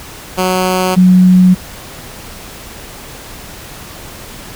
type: tone pair in turn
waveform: 10% pulse / sine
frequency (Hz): 184.7 / 183.32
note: F#3 / F#3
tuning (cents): -3 / -16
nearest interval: unison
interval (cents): 13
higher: first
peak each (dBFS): -3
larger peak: neither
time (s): 0.37-0.96 / 0.96-1.55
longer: neither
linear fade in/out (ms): 20
effects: pink hiss -31 dBFS RMS until 4.55 s